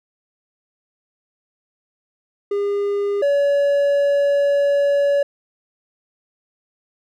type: tone pair in turn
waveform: triangle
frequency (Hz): 404.9 / 567.5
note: G#4 / C#5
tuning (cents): -44 / +41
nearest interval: tritone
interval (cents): 585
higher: second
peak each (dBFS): -16 / -12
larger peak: second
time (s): 2.51-3.22 / 3.22-5.23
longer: second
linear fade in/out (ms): 5
effects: none